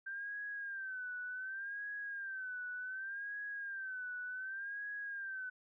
sine tone with vibrato, 1568 Hz, G6, in tune, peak -40 dBFS, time 0.06-5.5 s, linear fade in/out 10 ms, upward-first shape sine, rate 0.67 Hz, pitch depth 100 cents each way, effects none

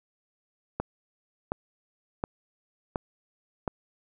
click train, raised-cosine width 1 ms, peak -14 dBFS, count 5, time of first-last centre 0.8-3.678 s, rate 1.39 Hz, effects none

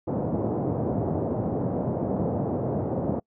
pink band-pass noise, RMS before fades -27 dBFS, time 0.07-3.2 s, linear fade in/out 10 ms, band 100 to 700 Hz, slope 24 dB/octave, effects noise-tail reverb RT60 0.1 s tail -26 dB re dry

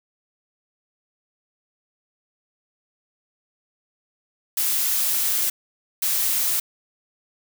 blue noise bursts at uneven times, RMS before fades -22 dBFS, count 2, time 4.57-5.5 / 6.02-6.6 s, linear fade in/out 5 ms, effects none

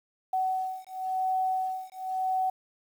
sine beating tone pair, 751 / 751.95 Hz, F#5 / F#5, +26 / +28 cents, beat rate 0.95 Hz, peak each -30 dBFS, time 0.33-2.5 s, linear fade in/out 5 ms, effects 9-bit

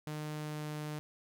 sawtooth tone with pitch glide, 152 to 151.12 Hz, D#3 to D3, -40 to +50 cents, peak -34 dBFS, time 0.07-0.99 s, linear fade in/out 0 ms, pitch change -10 cents, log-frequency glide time 0.35-0.72 s, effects none

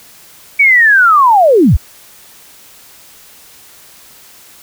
sine linear sweep, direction down, 2289 to 36.71 Hz, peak -4 dBFS, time 0.59-1.77 s, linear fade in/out 10 ms, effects white hiss -40 dBFS RMS until 4.62 s

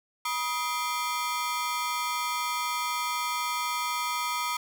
sawtooth ring-modulated tone, 1112 Hz, C#6, 5 cents sharp, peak -21 dBFS, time 0.25-4.57 s, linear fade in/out 5 ms, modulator 144 Hz, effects 10-bit

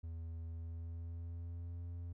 triangle tone with pitch glide, 82.41 to 86.11 Hz, E2 to F2, 0 to -24 cents, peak -40 dBFS, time 0.03-2.13 s, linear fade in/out 10 ms, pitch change +76 cents, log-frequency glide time 0.48-1.85 s, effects none

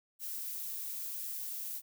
violet noise, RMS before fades -40 dBFS, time 0.19-1.82 s, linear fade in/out 50 ms, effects none

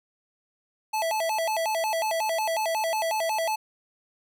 square tone with vibrato, 755 Hz, F#5, 35 cents sharp, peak -25 dBFS, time 0.93-3.56 s, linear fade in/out 10 ms, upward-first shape square, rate 5.5 Hz, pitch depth 240 cents each way, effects none

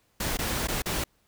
pink noise with dropouts, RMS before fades -29 dBFS, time 0.2-1.04 s, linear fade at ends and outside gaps 5 ms, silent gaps 0.372-0.388 / 0.673-0.684 / 0.821-0.858 s, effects pink hiss -68 dBFS RMS until 1.27 s

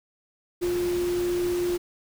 sine tone in noise, 352.7 Hz, F4, 17 cents sharp, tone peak -23 dBFS, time 0.61-1.78 s, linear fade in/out 20 ms, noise pink, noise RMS -37 dBFS, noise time 0.61-1.78 s, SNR +11 dB, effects none

